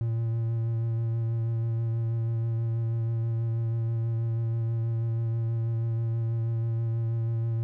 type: tone with vibrato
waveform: triangle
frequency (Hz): 114.6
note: A#2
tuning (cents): -29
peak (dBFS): -23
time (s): 0.01-7.63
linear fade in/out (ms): 0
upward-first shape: sine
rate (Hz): 6.2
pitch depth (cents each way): 17
effects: none